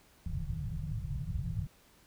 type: low-pass noise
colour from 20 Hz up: white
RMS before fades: -36 dBFS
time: 0.26-1.67 s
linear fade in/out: 5 ms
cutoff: 170 Hz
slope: 96 dB/octave
effects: pink hiss -63 dBFS RMS until 2.06 s